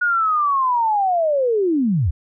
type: linear sweep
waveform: sine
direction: down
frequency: 1459 to 65.41 Hz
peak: -15 dBFS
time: 0.01-2.11 s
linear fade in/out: 10 ms
effects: none